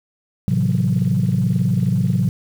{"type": "chord", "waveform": "sine", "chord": "F# half-diminished seventh", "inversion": "first", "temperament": "just", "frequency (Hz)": [111, 133.2, 166.5, 185], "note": ["A2", "C3", "E3", "F#3"], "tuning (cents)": [16, 31, 18, 0], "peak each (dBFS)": [-20, -19, -21, -19], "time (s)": [0.48, 2.29], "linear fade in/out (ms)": 0, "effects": ["tanh soft clip ceiling -8 dBFS", "7-bit"]}